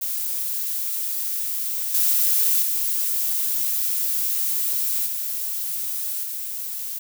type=noise with level steps; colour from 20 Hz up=violet; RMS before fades=-26 / -19 / -23 / -27 / -30 dBFS; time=0.01-6.99 s; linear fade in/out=10 ms; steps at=1.94 / 2.62 / 5.06 / 6.23 s; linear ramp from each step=5 ms; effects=none